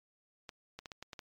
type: clicks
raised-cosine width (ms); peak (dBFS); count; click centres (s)
0.2; -27; 7; 0.492 / 0.79 / 0.858 / 0.918 / 1.026 / 1.132 / 1.192
effects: MP3 96 kbps